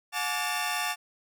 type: tone cluster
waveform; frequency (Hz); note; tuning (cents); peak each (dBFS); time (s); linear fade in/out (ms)
sawtooth; 722 / 853 / 1160 / 1790 / 2714; F#5 / G#5 / D6 / A6 / E7; -43 / +46 / -22 / +29 / +50; -31; 0.12-0.96; 50
effects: none